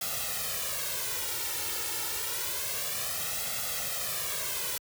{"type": "noise with flanger", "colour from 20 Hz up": "white", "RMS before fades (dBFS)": -33, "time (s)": [0.01, 4.78], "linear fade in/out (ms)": 5, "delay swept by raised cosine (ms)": [1.5, 2.25], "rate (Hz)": 0.28, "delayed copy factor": 0.9, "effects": ["high-pass 60 Hz 12 dB/octave"]}